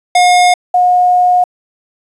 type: tone pair in turn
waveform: square / sine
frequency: 718 / 721.2 Hz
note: F5 / F#5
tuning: +48 / -45 cents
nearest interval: unison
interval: 7 cents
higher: second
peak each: -6 dBFS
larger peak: neither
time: 0.15-0.54 / 0.74-1.44 s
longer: second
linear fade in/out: 5 ms
effects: resampled to 24000 Hz + 7-bit